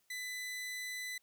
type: tone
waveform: sawtooth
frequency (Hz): 2000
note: B6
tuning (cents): +21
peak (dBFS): -36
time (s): 0.1-1.18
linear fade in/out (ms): 5
effects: white hiss -75 dBFS RMS until 1.22 s